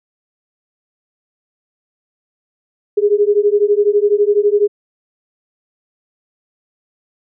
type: beating tone pair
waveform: sine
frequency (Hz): 406.3 / 418.3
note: G#4 / G#4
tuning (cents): -38 / +12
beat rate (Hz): 12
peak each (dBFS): -13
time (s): 2.97-4.68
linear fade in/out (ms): 10
effects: none